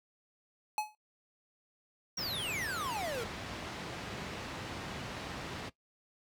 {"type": "tone with exponential decay", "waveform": "square", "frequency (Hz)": 851, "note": "G#5", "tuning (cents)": 42, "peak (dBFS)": -28, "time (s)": [0.78, 0.95], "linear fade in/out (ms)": 1, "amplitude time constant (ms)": 36}
{"type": "low-pass noise", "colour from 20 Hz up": "pink", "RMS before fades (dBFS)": -41, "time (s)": [2.17, 5.7], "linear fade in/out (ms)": 20, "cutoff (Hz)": 4300, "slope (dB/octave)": 12}
{"type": "exponential sweep", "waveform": "square", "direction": "down", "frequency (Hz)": [5740, 435.6], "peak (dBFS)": -36, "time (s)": [2.17, 3.24], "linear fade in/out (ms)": 5}
{"effects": ["noise-tail reverb RT60 0.1 s tail -17 dB re dry", "high-pass 80 Hz 12 dB/octave"]}